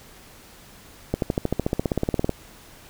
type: accelerating click train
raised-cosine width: 2 ms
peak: -8 dBFS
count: 19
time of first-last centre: 1.14-2.294 s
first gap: 82 ms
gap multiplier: 0.97
effects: pink hiss -48 dBFS RMS until 2.89 s